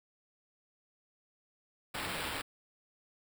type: noise with sample-and-hold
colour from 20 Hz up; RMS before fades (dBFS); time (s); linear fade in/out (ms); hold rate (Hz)
white; -38; 1.94-2.42; 10; 6300
effects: none